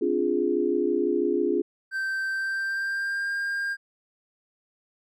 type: chord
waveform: sine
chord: D half-diminished seventh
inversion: third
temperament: equal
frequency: 261.6 / 293.7 / 349.2 / 415.3 Hz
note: C4 / D4 / F4 / Ab4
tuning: 0 / 0 / 0 / 0 cents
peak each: -30 / -29 / -25 / -26 dBFS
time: 0.01-1.62 s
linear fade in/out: 10 ms
type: tone with pitch glide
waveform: triangle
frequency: 1558 to 1605.5 Hz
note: G6 to G6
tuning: -11 to +41 cents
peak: -24 dBFS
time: 1.91-3.77 s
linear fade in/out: 50 ms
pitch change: +52 cents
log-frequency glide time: 2.28-3.34 s
effects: none